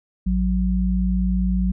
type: tone pair together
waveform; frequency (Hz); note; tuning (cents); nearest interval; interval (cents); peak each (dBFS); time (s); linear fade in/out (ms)
sine; 55 / 185; A1 / F#3; 0 / 0; octave + major sixth; 2100; -20; 0.26-1.72; 10
effects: none